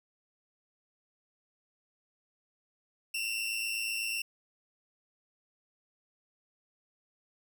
sawtooth tone pair together, 2686 / 2794 Hz, E7 / F7, +32 / 0 cents, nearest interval minor second, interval 68 cents, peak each -30 / -34 dBFS, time 3.14-4.22 s, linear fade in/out 5 ms, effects none

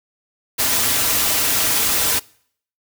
white noise with comb filter, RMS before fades -18 dBFS, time 0.58-2.2 s, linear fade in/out 20 ms, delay 5.5 ms, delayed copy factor -0.5, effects noise-tail reverb RT60 0.6 s tail -24 dB re dry

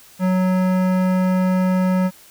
sine tone with hard clipping, 185 Hz, F#3, in tune, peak -17 dBFS, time 0.19-2.11 s, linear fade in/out 50 ms, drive 16 dB, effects white hiss -47 dBFS RMS until 2.3 s

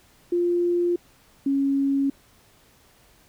sine tone pair in turn, 349.2 / 275.9 Hz, F4 / C#4, 0 / -8 cents, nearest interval major third, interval 408 cents, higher first, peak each -19 dBFS, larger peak neither, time 0.32-0.96 / 1.46-2.1 s, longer neither, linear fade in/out 5 ms, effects pink hiss -57 dBFS RMS until 3.28 s

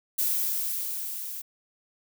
violet noise with level ramp, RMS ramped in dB -25 to -37 dBFS, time 0.18-1.42 s, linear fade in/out 10 ms, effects none

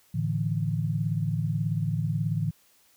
sine chord, A suspended fourth, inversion none, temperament just, 110 / 146.67 / 165 Hz, A2 / D3 / E3, 0 / -2 / +2 cents, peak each -29 dBFS, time 0.14-2.51 s, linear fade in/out 10 ms, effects white hiss -62 dBFS RMS until 2.96 s

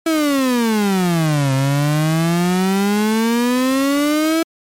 35% pulse exponential two-way sweep, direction down then up, 330.7 to 132.5 to 330.7 Hz, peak -12 dBFS, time 0.06-4.43 s, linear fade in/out 5 ms, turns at 1.53 s, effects MP3 64 kbps

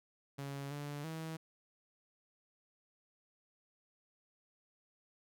sawtooth tone with pitch steps, 139.6 / 145.1 / 160.7 Hz, C#3 / D3 / E3, +13 / -21 / -44 cents, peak -37 dBFS, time 0.38-1.37 s, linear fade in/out 10 ms, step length 330 ms, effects none

